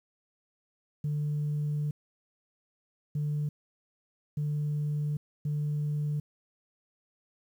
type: tone bursts at uneven times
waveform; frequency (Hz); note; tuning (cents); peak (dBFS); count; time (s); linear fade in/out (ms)
sine; 148.4; D3; +18; -26; 4; 1.04-1.91 / 3.15-3.49 / 4.37-5.17 / 5.45-6.2; 5
effects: tanh soft clip ceiling -25 dBFS + 10-bit